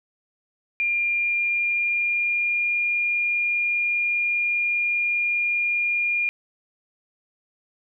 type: tone with pitch glide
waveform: sine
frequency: 2400 to 2415 Hz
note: D7 to D7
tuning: +37 to +48 cents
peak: -20 dBFS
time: 0.8-6.29 s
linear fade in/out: 0 ms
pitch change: +11 cents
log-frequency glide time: 1.18-2.72 s
effects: none